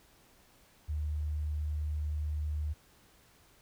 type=tone; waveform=sine; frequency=75.5 Hz; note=D2; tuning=48 cents sharp; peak=-31 dBFS; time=0.88-2.74 s; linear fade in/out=20 ms; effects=pink hiss -63 dBFS RMS until 3.61 s